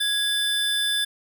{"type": "tone pair together", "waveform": "square", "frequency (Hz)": [1661.2, 3520], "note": ["G#6", "A7"], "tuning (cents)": [0, 0], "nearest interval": "octave + minor second", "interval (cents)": 1300, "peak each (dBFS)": [-28, -23], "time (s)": [0, 1.05], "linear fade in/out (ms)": 10, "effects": []}